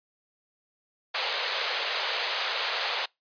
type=band-pass noise; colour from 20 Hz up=white; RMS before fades=-30 dBFS; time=1.14-3.06 s; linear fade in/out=10 ms; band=440 to 4600 Hz; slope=48 dB/octave; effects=noise-tail reverb RT60 0.2 s tail -26 dB re dry + resampled to 11025 Hz